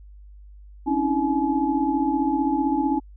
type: tone cluster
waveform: sine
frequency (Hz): 271.7 / 287.2 / 323.1 / 850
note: C#4 / D4 / E4 / G#5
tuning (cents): -35 / -39 / -35 / +40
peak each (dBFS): -25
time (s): 0.86-3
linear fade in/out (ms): 20
effects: added 50 Hz sine -42 dBFS peak until 3.16 s